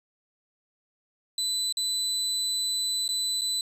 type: tone with dropouts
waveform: 30% pulse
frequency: 4000 Hz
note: B7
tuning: 21 cents sharp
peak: -23 dBFS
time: 1.38-3.61 s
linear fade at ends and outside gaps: 2 ms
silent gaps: 1.725-1.77 / 3.079-3.089 / 3.411-3.417 s
effects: resampled to 32000 Hz + 10-bit